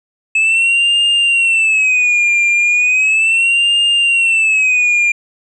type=tone with vibrato; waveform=triangle; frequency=2594 Hz; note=E7; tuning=28 cents flat; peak=-8 dBFS; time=0.35-5.12 s; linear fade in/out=5 ms; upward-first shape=sine; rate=0.36 Hz; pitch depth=140 cents each way; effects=resampled to 24000 Hz